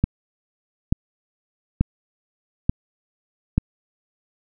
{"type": "click train", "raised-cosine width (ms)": 5, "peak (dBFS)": -4, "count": 5, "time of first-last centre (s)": [0.04, 3.58], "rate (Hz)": 1.13, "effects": []}